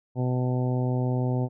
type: harmonic tone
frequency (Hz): 126.1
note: B2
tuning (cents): +36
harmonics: 1 / 2 / 3 / 4 / 5 / 6 / 7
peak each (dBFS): -24 / -30 / -34 / -36 / -38 / -40 / -41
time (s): 0.15-1.49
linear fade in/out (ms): 50
effects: none